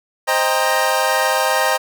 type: chord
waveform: 25% pulse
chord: C minor seventh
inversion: none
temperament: equal with one note detuned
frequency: 523.3 / 622.3 / 794.5 / 932.3 Hz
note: C5 / Eb5 / G5 / Bb5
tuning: 0 / 0 / +23 / 0 cents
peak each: -17 dBFS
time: 0.27-1.78 s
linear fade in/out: 20 ms
effects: none

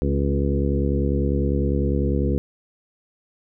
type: harmonic tone with a mistuned harmonic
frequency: 70 Hz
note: C#2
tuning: 18 cents sharp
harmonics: 1 / 2 / 3 / 4 / 5 / 6 / 7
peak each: -22 / -25 / -27 / -28 / -29 / -30 / -30 dBFS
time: 0.02-2.38 s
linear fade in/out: 0 ms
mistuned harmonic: 4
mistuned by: -29 cents
effects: none

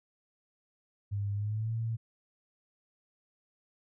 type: tone with pitch glide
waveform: sine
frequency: 101.2 to 113.59 Hz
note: G#2 to A#2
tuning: -44 to -44 cents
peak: -30 dBFS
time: 1.11-1.97 s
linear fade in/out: 20 ms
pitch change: +200 cents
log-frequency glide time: 1.34-1.73 s
effects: none

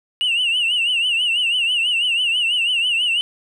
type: tone with vibrato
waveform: sine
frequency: 2842 Hz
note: F7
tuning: 30 cents sharp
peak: -14 dBFS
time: 0.21-3.21 s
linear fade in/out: 0 ms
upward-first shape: triangle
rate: 6.1 Hz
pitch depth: 130 cents each way
effects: tanh soft clip ceiling -14 dBFS + 9-bit

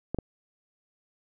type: clicks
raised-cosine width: 2 ms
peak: -16 dBFS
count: 2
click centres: 0.146 / 0.187 s
effects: none

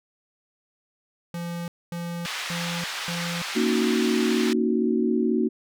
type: tone bursts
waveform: square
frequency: 171.5 Hz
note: F3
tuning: 31 cents flat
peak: -30 dBFS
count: 4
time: 1.34-3.42 s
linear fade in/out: 2 ms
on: 340 ms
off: 240 ms
type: band-pass noise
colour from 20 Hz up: white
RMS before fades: -32 dBFS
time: 2.25-4.53 s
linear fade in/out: 0 ms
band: 990 to 3700 Hz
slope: 12 dB/octave
type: chord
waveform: sine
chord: D# minor seventh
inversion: second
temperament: equal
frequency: 233.1 / 277.2 / 311.1 / 370 Hz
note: A#3 / C#4 / D#4 / F#4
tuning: 0 / 0 / 0 / 0 cents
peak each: -23 / -29 / -27 / -25 dBFS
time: 3.55-5.49 s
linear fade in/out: 20 ms
effects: none

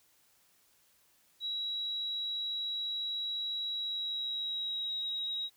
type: tone with pitch glide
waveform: sine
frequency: 3882 to 3822 Hz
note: B7 to A#7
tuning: -31 to +43 cents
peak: -33 dBFS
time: 1.4-5.5 s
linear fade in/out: 50 ms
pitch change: -26 cents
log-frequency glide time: 3.73-5.02 s
effects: white hiss -68 dBFS RMS until 5.56 s

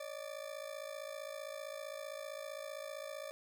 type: ring-modulated tone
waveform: 40% pulse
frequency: 587.3 Hz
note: D5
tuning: in tune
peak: -39 dBFS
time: 0-3.31 s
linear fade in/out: 0 ms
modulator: 27.7 Hz
effects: none

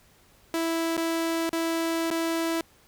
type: tone with dropouts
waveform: sawtooth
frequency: 329.6 Hz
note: E4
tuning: in tune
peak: -21 dBFS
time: 0.54-2.61 s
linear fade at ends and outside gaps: 1 ms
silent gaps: 0.968-0.976 / 1.493-1.53 / 2.104-2.112 s
effects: pink hiss -59 dBFS RMS until 2.87 s

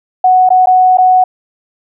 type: tone with dropouts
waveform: sine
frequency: 740 Hz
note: F#5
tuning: in tune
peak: -4 dBFS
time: 0.24-1.24 s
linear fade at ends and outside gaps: 5 ms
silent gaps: 0.491-0.503 / 0.659-0.67 / 0.973-0.983 s
effects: none

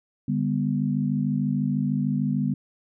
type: chord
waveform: sine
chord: G major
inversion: second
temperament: equal with one note detuned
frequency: 146.83 / 200.5 / 246.9 Hz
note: D3 / G3 / B3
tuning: 0 / +39 / 0 cents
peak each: -26 dBFS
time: 0.28-2.54 s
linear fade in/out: 5 ms
effects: none

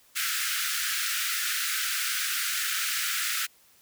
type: high-pass noise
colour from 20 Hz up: pink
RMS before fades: -29 dBFS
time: 0.15-3.47 s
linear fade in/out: 20 ms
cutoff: 1300 Hz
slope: 96 dB/octave
effects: white hiss -60 dBFS RMS until 3.81 s

